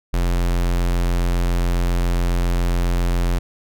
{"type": "tone", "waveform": "square", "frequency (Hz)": 43.65, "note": "F1", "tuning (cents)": 0, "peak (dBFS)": -17, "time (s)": [0.13, 3.39], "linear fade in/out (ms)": 10, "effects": []}